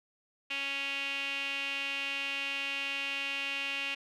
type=tone with band-pass filter; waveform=sawtooth; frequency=277.2 Hz; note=C#4; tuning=in tune; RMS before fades=-35 dBFS; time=0.5-3.95 s; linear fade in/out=10 ms; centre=2700 Hz; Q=6.1; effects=none